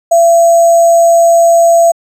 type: tone with sample-and-hold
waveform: sine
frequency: 675 Hz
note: E5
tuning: 41 cents sharp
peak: -3 dBFS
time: 0.11-1.92 s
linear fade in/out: 10 ms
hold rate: 7350 Hz
effects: low-pass 12000 Hz 12 dB/octave